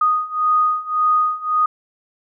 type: beating tone pair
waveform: sine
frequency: 1240 / 1241.8 Hz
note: D#6 / D#6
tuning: -6 / -4 cents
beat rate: 1.8 Hz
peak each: -19 / -17 dBFS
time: 0.01-1.66 s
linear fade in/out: 5 ms
effects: none